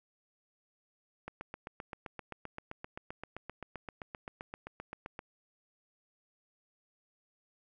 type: click train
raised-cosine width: 0.5 ms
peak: -26 dBFS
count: 31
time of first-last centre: 1.28-5.191 s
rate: 7.67 Hz
effects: none